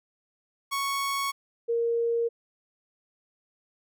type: tone pair in turn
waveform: sawtooth / sine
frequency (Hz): 1108.7 / 466.2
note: C#6 / A#4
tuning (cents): 0 / 0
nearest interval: octave + minor third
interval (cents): 1500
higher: first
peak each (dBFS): -23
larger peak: neither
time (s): 0.71-1.32 / 1.68-2.29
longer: neither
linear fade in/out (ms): 20
effects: none